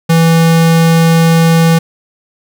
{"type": "tone", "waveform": "square", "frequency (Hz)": 164.81, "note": "E3", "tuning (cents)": 0, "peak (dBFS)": -6, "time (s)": [0.09, 1.79], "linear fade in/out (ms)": 10, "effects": []}